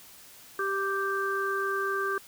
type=harmonic tone; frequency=392 Hz; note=G4; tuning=in tune; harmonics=1 / 3 / 4; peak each=-31 / -31 / -31 dBFS; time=0.59-2.18 s; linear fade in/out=2 ms; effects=white hiss -51 dBFS RMS until 2.27 s